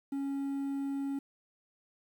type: tone with quantisation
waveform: triangle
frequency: 276.5 Hz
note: C#4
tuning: 4 cents flat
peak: -30 dBFS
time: 0.12-1.19 s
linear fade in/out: 5 ms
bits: 10
effects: none